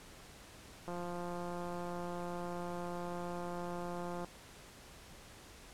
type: click train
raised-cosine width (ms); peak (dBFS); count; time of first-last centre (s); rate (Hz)
1; -29; 590; 0.88-4.246; 175
effects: pink hiss -55 dBFS RMS until 5.73 s + low-pass 11000 Hz 12 dB/octave